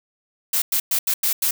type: noise bursts at uneven times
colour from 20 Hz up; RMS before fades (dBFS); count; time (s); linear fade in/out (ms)
blue; -20; 6; 0.53-0.62 / 0.72-0.8 / 0.91-0.99 / 1.07-1.14 / 1.23-1.33 / 1.42-1.51; 5
effects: none